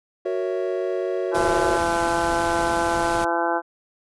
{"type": "chord", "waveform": "triangle", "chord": "F# dominant seventh", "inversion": "none", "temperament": "equal", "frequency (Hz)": [370, 466.2, 554.4, 659.3], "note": ["F#4", "A#4", "C#5", "E5"], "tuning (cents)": [0, 0, 0, 0], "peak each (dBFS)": [-23, -28, -27, -29], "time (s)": [0.25, 1.78], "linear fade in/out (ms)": 10}
{"type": "harmonic tone", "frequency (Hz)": 169.5, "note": "E3", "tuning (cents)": 49, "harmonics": [2, 3, 4, 5, 6, 7, 8, 9], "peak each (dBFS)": [-27, -29, -26, -25, -29, -35, -32, -29], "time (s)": [1.31, 3.62], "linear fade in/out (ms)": 50}
{"type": "noise", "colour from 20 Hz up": "pink", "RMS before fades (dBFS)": -31, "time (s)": [1.34, 3.25], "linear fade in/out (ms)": 10}
{"effects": ["resampled to 24000 Hz"]}